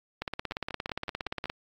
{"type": "two click trains", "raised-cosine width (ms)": 0.3, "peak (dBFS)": [-20, -16], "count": [6, 23], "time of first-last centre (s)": [[0.52, 1.456], [0.22, 1.499]], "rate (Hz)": [5.34, 17.2], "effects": ["AAC 48 kbps"]}